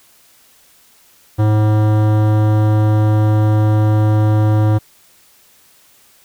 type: tone with hard clipping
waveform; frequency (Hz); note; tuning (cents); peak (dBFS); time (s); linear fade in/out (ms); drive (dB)
sine; 106.9; A2; -49; -12; 1.38-4.79; 20; 17
effects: white hiss -50 dBFS RMS until 6.24 s